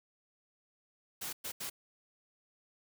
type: noise bursts at uneven times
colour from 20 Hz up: white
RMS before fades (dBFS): -40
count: 3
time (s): 1.21-1.33 / 1.44-1.52 / 1.6-1.7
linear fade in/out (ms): 10
effects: none